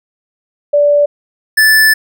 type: tone pair in turn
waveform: sine / square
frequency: 582 / 1750.1 Hz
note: D5 / A6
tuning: -16 / -10 cents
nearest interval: octave + perfect fifth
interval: 1906 cents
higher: second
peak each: -6 dBFS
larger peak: neither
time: 0.73-1.06 / 1.57-1.94 s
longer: second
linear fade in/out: 10 ms
effects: none